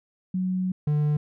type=tone pair in turn; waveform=sine / triangle; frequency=185 / 149.06 Hz; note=F#3 / D3; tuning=0 / +26 cents; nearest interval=major third; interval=374 cents; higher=first; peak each=-23 / -18 dBFS; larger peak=second; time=0.34-0.72 / 0.87-1.17 s; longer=first; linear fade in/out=5 ms; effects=none